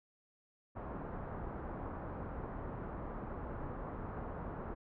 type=low-pass noise; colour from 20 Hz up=pink; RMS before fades=-43 dBFS; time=0.75-4.75 s; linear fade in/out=20 ms; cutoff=1300 Hz; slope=24 dB/octave; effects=none